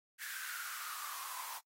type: noise with high-pass filter sweep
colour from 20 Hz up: white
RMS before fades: -44 dBFS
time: 0.18-1.61 s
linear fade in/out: 50 ms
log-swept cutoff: 1700 to 910 Hz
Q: 8.8
effects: noise-tail reverb RT60 0.1 s tail -24 dB re dry + AAC 48 kbps